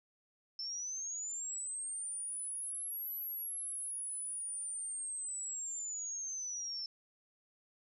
sine linear two-way sweep, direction up then down, 5300 to 11840 to 5300 Hz, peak -38 dBFS, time 0.59-6.86 s, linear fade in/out 2 ms, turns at 3.14 s, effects none

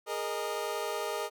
25% pulse chord, Ab suspended second, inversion none, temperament equal with one note detuned, 415.3 / 466.2 / 615.1 Hz, Ab4 / Bb4 / Eb5, 0 / 0 / -20 cents, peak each -33 dBFS, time 0.06-1.3 s, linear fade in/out 50 ms, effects none

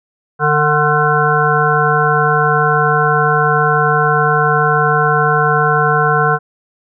harmonic tone with a mistuned harmonic, 150.5 Hz, D3, 43 cents sharp, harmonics 1 / 3 / 5 / 7 / 9 / 10, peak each -17 / -17 / -17 / -17 / -17 / -17 dBFS, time 0.39-6.39 s, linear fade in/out 50 ms, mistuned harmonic 5, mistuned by -30 cents, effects none

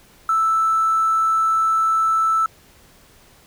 triangle tone with hard clipping, 1318.5 Hz, E6, in tune, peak -15 dBFS, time 0.29-2.46 s, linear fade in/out 2 ms, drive 3 dB, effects pink hiss -51 dBFS RMS until 3.46 s

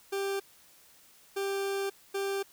40% pulse tone bursts at uneven times, 394 Hz, G4, 9 cents sharp, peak -29 dBFS, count 3, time 0.12-0.4 / 1.36-1.9 / 2.14-2.43 s, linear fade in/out 10 ms, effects white hiss -59 dBFS RMS until 2.52 s

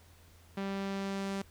sawtooth tone with low-pass filter sweep, 196 Hz, G3, in tune, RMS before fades -36 dBFS, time 0.57-1.42 s, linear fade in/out 5 ms, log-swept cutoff 3600 to 8800 Hz, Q 0.76, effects added 84 Hz sine -58 dBFS peak until 1.5 s + pink hiss -62 dBFS RMS until 1.5 s

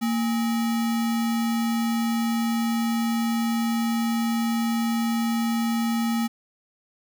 sine tone with sample-and-hold, 230 Hz, A#3, 23 cents flat, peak -21 dBFS, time 0.01-6.28 s, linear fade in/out 20 ms, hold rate 1050 Hz, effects none

